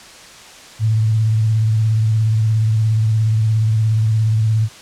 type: tone with vibrato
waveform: sine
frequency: 110 Hz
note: A2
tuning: in tune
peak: -12 dBFS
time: 0.79-4.69 s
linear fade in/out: 50 ms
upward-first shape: sine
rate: 17 Hz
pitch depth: 40 cents each way
effects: white hiss -39 dBFS RMS until 4.81 s + low-pass 7000 Hz 12 dB/octave